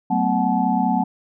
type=tone cluster; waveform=sine; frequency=188.9 / 224.3 / 254.1 / 743 / 862 Hz; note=F#3 / A3 / B3 / F#5 / A5; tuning=+36 / +34 / +49 / +7 / -36 cents; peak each=-23 dBFS; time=0.1-1.04 s; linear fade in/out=10 ms; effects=none